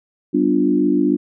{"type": "chord", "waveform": "sine", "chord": "G dominant seventh", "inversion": "none", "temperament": "equal with one note detuned", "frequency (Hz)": [192.52, 246.9, 293.7, 349.2], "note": ["G3", "B3", "D4", "F4"], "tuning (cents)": [-31, 0, 0, 0], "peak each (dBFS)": [-22, -20, -16, -20], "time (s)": [0.33, 1.17], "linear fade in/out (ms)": 20, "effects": []}